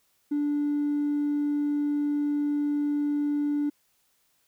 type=tone with hard clipping; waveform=sine; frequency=291.9 Hz; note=D4; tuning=10 cents flat; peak=-24 dBFS; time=0.31-3.7 s; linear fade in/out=10 ms; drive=1 dB; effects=white hiss -69 dBFS RMS until 4.47 s